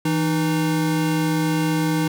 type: tone pair together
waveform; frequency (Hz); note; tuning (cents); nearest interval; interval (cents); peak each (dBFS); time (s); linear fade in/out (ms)
square; 162.8 / 307.3; E3 / D#4; -21 / -21; major seventh; 1100; -22; 0.05-2.08; 5
effects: none